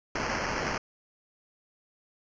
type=noise with sample-and-hold; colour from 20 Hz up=white; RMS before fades=-31 dBFS; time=0.15-0.78 s; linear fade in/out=5 ms; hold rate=3675 Hz; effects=resampled to 16000 Hz